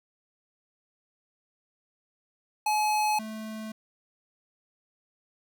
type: tone pair in turn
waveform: square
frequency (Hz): 850 / 218.2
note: G#5 / A3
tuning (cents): +40 / -14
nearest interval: 2 octaves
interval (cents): 2354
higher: first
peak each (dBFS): -24 / -36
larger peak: first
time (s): 2.66-3.19 / 3.19-3.72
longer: neither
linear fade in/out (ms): 5
effects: none